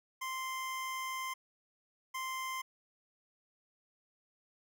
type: tone bursts at uneven times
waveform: 25% pulse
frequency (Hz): 1044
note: C6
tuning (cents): -4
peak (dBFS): -33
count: 2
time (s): 0.21-1.34 / 2.14-2.62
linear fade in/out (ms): 10
effects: none